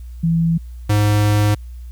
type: tone pair in turn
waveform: sine / square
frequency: 165.8 / 104.45 Hz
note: E3 / G#2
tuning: +10 / +10 cents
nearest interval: minor sixth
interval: 800 cents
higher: first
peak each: -13 dBFS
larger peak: neither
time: 0.23-0.58 / 0.89-1.55 s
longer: second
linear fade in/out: 10 ms
effects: added 60 Hz sine -30 dBFS peak until 1.91 s + white hiss -57 dBFS RMS until 1.91 s